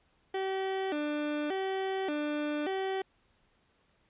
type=tone with vibrato; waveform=30% pulse; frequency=337.5 Hz; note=E4; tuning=41 cents sharp; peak=-28 dBFS; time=0.34-3.02 s; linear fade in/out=5 ms; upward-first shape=square; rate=0.86 Hz; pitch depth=220 cents each way; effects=pink hiss -70 dBFS RMS until 4.09 s + resampled to 8000 Hz